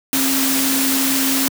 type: tone in noise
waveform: sine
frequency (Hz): 268.6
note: C4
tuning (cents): +46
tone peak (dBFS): -19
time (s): 0.13-1.48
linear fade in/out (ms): 0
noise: white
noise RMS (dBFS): -19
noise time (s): 0.13-1.48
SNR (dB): -3
effects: high-pass 150 Hz 12 dB/octave